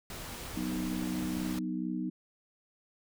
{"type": "noise", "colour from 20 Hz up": "pink", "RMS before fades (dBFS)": -42, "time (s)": [0.1, 1.59], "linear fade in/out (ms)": 2}
{"type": "chord", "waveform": "sine", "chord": "B major", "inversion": "second", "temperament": "equal", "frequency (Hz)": [185, 246.9, 311.1], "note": ["F#3", "B3", "D#4"], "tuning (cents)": [0, 0, 0], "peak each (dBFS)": -36, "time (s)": [0.56, 2.1], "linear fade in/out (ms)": 10}
{"effects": []}